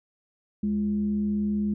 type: tone with frequency modulation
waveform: sine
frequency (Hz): 207.7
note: G#3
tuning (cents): 0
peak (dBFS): -23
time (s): 0.63-1.74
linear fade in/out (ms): 5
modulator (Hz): 136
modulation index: 0.33
effects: none